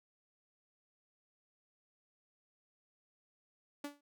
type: tone with exponential decay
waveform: sawtooth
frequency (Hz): 288.5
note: D4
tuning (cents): -31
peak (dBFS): -33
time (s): 3.84-4.01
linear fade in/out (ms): 5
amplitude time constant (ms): 36
effects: none